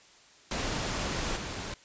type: noise with level steps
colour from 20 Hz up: pink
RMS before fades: -32 / -37 dBFS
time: 0.51-1.74 s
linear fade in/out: 2 ms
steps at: 1.36 s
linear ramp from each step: 10 ms
effects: white hiss -57 dBFS RMS until 1.84 s + resampled to 16000 Hz